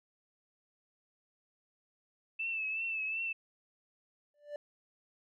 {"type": "tone with vibrato", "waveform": "sine", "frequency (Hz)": 2637, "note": "E7", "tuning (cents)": 0, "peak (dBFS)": -33, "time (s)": [2.39, 3.33], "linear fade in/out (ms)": 10, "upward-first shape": "triangle", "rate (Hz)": 2.7, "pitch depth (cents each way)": 57}
{"type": "tone with exponential growth", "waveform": "triangle", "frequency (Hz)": 587.3, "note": "D5", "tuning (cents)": 0, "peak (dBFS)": -33, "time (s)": [4.34, 4.56], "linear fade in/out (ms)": 2, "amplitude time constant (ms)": 46}
{"effects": []}